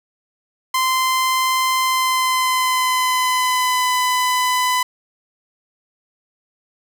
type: tone with pitch glide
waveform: sawtooth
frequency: 1037 to 1003.4 Hz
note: C6 to B5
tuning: -16 to +27 cents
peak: -12 dBFS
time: 0.74-4.83 s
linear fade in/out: 5 ms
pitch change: -57 cents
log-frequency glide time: 1.86-3.92 s
effects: none